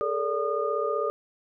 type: tone cluster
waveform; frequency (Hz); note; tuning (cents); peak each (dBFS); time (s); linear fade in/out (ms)
sine; 418.3 / 453.9 / 579 / 1221; G#4 / A#4 / D5 / D#6; +12 / -46 / -25 / -33; -30; 0.01-1.1; 0
effects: none